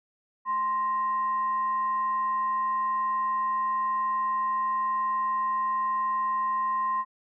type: tone with frequency modulation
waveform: sine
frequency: 1046.5 Hz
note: C6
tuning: in tune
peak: -24 dBFS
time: 0.45-7.05 s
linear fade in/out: 50 ms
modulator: 832 Hz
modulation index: 0.29
effects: high-pass 400 Hz 12 dB/octave